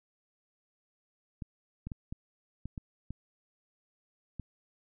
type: clicks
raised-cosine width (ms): 5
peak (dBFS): -26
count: 8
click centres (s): 1.422 / 1.87 / 1.918 / 2.125 / 2.656 / 2.778 / 3.106 / 4.397
effects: none